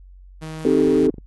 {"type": "tone", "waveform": "sawtooth", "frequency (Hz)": 157.9, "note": "D#3", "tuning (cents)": 26, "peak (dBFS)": -26, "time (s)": [0.41, 1.08], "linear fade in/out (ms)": 20}
{"type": "chord", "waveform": "sine", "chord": "A half-diminished seventh", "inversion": "first", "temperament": "equal", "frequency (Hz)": [261.6, 311.1, 392, 440], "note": ["C4", "Eb4", "G4", "A4"], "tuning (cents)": [0, 0, 0, 0], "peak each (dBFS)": -19, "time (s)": [0.65, 1.1], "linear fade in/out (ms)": 2}
{"type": "clicks", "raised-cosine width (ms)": 3, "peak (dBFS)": -23, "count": 10, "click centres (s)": [0.844, 0.878, 0.929, 0.966, 0.996, 1.032, 1.07, 1.104, 1.142, 1.183]}
{"effects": ["added 46 Hz sine -41 dBFS peak until 1.26 s", "AAC 32 kbps"]}